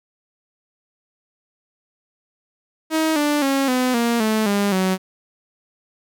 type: tone with pitch steps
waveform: sawtooth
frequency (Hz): 317.2 / 294.3 / 273 / 253.2 / 234.9 / 217.9 / 202.1 / 187.52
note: D#4 / D4 / C#4 / B3 / A#3 / A3 / G#3 / F#3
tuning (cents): +33 / +4 / -26 / +43 / +13 / -17 / -47 / +23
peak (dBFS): -13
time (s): 2.9-4.98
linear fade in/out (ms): 50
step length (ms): 260
effects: none